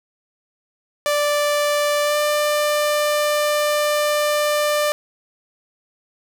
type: tone with pitch glide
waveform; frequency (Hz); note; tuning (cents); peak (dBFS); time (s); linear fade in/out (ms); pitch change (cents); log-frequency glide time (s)
sawtooth; 587.3 to 594.5; D5 to D5; 0 to +21; -13; 1.06-4.92; 0; +21; 2.03-2.17
effects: none

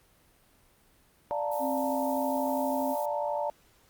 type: chord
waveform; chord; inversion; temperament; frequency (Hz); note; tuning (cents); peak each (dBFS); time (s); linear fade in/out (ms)
sine; Bb major seventh; first; equal; 587.3 / 698.5 / 880 / 932.3; D5 / F5 / A5 / Bb5; 0 / 0 / 0 / 0; -31 / -36 / -33 / -37; 1.31-3.5; 0
type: noise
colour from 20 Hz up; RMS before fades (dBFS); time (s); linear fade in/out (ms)
violet; -44; 1.51-3.06; 10
type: tone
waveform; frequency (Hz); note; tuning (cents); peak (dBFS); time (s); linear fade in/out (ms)
sine; 266.3; C4; +31; -31; 1.59-2.96; 50
effects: pink hiss -63 dBFS RMS until 3.89 s + Opus 32 kbps

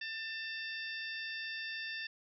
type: harmonic tone with a mistuned harmonic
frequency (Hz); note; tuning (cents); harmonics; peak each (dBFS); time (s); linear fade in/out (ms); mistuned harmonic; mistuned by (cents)
893; A5; +25; 2 / 3 / 4 / 5 / 6; -41 / -45 / -47 / -49 / -51; 0.01-2.07; 5; 5; +66
effects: none

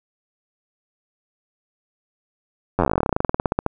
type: slowing click train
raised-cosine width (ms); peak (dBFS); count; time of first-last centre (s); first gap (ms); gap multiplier
1; -4; 28; 2.79-3.664; 10; 1.08
effects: none

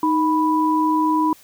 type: tone pair together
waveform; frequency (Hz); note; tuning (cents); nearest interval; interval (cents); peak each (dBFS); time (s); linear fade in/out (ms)
sine; 311.1 / 986.6; D#4 / B5; 0 / -2; octave + minor sixth; 1998; -18; 0.03-1.33; 2
effects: white hiss -49 dBFS RMS until 1.43 s

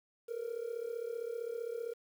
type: tone with amplitude modulation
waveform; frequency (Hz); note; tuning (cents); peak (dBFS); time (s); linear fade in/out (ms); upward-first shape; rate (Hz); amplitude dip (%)
triangle; 466.2; A#4; 0; -30; 0.28-1.94; 20; sine; 35.4; 85
effects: tanh soft clip ceiling -30 dBFS + 10-bit

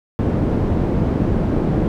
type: low-pass noise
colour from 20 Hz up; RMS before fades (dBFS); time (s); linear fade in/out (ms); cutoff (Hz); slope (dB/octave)
white; -18; 0.19-1.88; 0; 280; 12
effects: none

